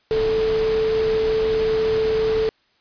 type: tone in noise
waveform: sine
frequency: 440 Hz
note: A4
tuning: in tune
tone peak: -17 dBFS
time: 0.11-2.49 s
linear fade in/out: 0 ms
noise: pink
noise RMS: -30 dBFS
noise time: 0.11-2.49 s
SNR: +10 dB
effects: white hiss -62 dBFS RMS until 2.8 s + resampled to 11025 Hz